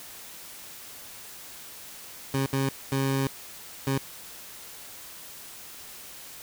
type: tone bursts at uneven times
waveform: 20% pulse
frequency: 135.5 Hz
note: C#3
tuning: 39 cents flat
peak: -19 dBFS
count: 4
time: 2.34-2.46 / 2.53-2.69 / 2.92-3.27 / 3.87-3.98 s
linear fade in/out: 2 ms
effects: white hiss -44 dBFS RMS until 6.42 s